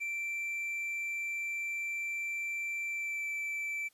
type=tone with pitch glide; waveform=triangle; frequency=2345 to 2326 Hz; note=D7 to D7; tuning=-3 to -17 cents; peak=-32 dBFS; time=0-3.89 s; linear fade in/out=20 ms; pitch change=-14 cents; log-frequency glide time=2.86-3.27 s; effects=white hiss -69 dBFS RMS until 3.93 s + resampled to 32000 Hz